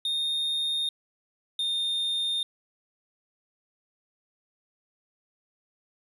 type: tone pair in turn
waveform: triangle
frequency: 3675 / 3645 Hz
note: A#7 / A#7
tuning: -25 / -40 cents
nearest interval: unison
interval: 15 cents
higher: first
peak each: -24 / -24 dBFS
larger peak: neither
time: 0.05-0.89 / 1.59-2.43 s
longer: neither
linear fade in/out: 2 ms
effects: resampled to 32000 Hz + 10-bit